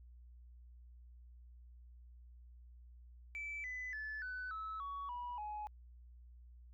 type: tone with pitch steps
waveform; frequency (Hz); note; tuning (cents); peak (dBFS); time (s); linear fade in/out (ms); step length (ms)
sine; 2316 / 2005 / 1735 / 1501.7 / 1299.8 / 1125 / 973.8 / 842.8; D7 / B6 / A6 / F#6 / E6 / C#6 / B5 / G#5; -25 / +26 / -25 / +25 / -25 / +25 / -25 / +25; -40; 3.35-5.67; 0; 290
effects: tanh soft clip ceiling -38 dBFS + added 60 Hz sine -55 dBFS peak until 6.73 s